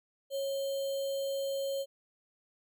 sine tone with sample-and-hold, 549 Hz, C#5, 17 cents flat, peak -31 dBFS, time 0.3-1.86 s, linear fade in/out 50 ms, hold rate 3675 Hz, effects none

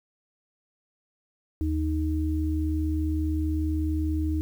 sine tone pair together, 77.62 / 311.1 Hz, D#2 / D#4, -4 / 0 cents, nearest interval 2 octaves, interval 2404 cents, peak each -25 / -28 dBFS, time 1.61-4.41 s, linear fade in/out 0 ms, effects 9-bit

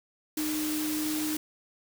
sine tone in noise, 306.6 Hz, D#4, 25 cents flat, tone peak -29 dBFS, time 0.37-1.37 s, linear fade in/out 5 ms, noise white, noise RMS -35 dBFS, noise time 0.37-1.37 s, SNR +3 dB, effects none

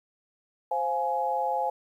sine chord, F minor, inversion second, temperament just, 523.8 / 698.5 / 838.1 Hz, C5 / F5 / Ab5, +2 / 0 / +16 cents, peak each -31 / -31 / -27 dBFS, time 0.71-1.7 s, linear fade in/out 5 ms, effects 10-bit

